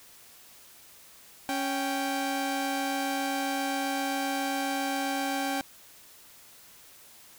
sawtooth tone pair together, 276.8 / 782.9 Hz, C#4 / G5, -2 / -2 cents, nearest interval octave + tritone, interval 1800 cents, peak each -27 dBFS, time 1.49-5.61 s, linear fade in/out 0 ms, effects white hiss -53 dBFS RMS until 7.38 s

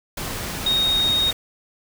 sine tone in noise, 3729 Hz, A#7, in tune, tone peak -17 dBFS, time 0.66-1.31 s, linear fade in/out 5 ms, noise pink, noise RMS -29 dBFS, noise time 0.17-1.33 s, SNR +9 dB, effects none

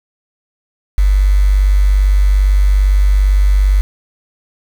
sine tone with quantisation, 48.79 Hz, G1, 7 cents flat, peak -7 dBFS, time 0.98-3.81 s, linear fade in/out 0 ms, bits 5, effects none

